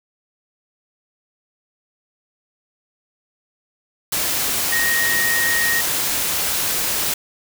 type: tone in noise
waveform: sine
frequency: 1869 Hz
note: A#6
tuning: 4 cents sharp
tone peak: -18 dBFS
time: 4.72-5.81 s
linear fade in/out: 5 ms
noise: white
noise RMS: -21 dBFS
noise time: 4.12-7.14 s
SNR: 0 dB
effects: none